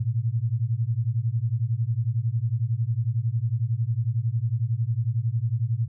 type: beating tone pair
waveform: sine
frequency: 110 / 121 Hz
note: A2 / B2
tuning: 0 / -35 cents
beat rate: 11 Hz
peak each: -25 dBFS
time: 0-5.88 s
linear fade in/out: 10 ms
effects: none